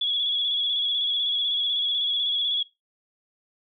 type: tone with vibrato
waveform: sine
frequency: 3379 Hz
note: G#7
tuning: 29 cents sharp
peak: -22 dBFS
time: 0.01-2.63 s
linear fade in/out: 5 ms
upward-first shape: square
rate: 16 Hz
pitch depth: 32 cents each way
effects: noise-tail reverb RT60 0.2 s tail -18 dB re dry